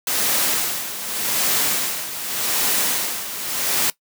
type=noise with tremolo; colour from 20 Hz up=white; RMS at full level=-19 dBFS; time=0.07-3.9 s; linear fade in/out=2 ms; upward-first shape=sine; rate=0.85 Hz; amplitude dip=70%; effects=noise-tail reverb RT60 0.1 s tail -19 dB re dry + high-pass 150 Hz 12 dB/octave